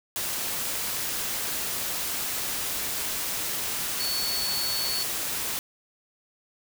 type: tone in noise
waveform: sine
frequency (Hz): 4435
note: C#8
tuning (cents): 0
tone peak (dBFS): -28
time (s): 4-5.03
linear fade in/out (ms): 0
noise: white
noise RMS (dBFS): -30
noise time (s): 0.16-5.59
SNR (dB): -1
effects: none